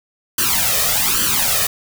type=noise with flanger; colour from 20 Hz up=white; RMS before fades=-17 dBFS; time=0.38-1.67 s; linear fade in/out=5 ms; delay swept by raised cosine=0.66 to 1.66 ms; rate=1.2 Hz; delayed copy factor=+0.85; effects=none